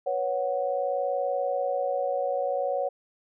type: chord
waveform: sine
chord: B suspended second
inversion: none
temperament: equal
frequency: 493.9 / 554.4 / 740 Hz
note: B4 / C#5 / F#5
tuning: 0 / 0 / 0 cents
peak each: -32 / -27 / -30 dBFS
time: 0.06-2.89 s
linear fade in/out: 10 ms
effects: none